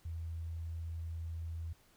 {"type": "tone", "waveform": "sine", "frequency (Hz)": 82.41, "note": "E2", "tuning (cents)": 0, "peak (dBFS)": -38, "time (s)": [0.05, 1.73], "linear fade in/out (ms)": 5, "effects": ["pink hiss -67 dBFS RMS until 1.96 s"]}